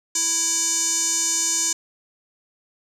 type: tone with band-pass filter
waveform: square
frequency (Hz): 330.3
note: E4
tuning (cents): +4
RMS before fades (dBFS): -22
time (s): 0.15-1.73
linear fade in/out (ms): 5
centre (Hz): 6800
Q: 7.1
effects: none